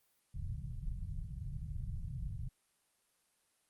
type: low-pass noise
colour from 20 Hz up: pink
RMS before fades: -41 dBFS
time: 0.34-2.49 s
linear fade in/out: 10 ms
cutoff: 160 Hz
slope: 48 dB/octave
effects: white hiss -75 dBFS RMS until 3.69 s + Opus 32 kbps